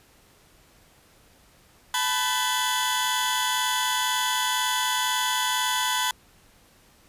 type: tone cluster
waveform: sawtooth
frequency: 874 / 994 / 1512 / 3251 / 3454 Hz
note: A5 / B5 / F#6 / G#7 / A7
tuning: -12 / +11 / +37 / -38 / -33 cents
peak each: -27 / -23 / -27 / -31 / -26 dBFS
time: 1.94-6.11 s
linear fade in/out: 2 ms
effects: pink hiss -57 dBFS RMS until 7.08 s + resampled to 32000 Hz